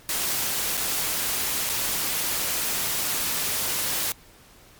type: noise with dropouts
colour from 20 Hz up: white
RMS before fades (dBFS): -26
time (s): 0.09-4.12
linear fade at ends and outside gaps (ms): 1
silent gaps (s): 0.771-0.775 / 1.692-1.696
effects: pink hiss -52 dBFS RMS until 4.79 s + MP3 96 kbps